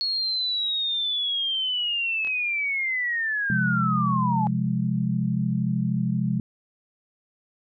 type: linear sweep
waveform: sine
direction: down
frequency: 4349 to 830.6 Hz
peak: -23 dBFS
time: 0.01-4.47 s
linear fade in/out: 0 ms
type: clicks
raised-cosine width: 0.3 ms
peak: -25 dBFS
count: 2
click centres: 2.248 / 2.273 s
type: chord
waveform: sine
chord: F minor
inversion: second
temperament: equal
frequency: 130.81 / 174.61 / 207.7 Hz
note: C3 / F3 / Ab3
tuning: 0 / 0 / 0 cents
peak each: -26 dBFS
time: 3.5-6.4 s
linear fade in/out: 2 ms
effects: none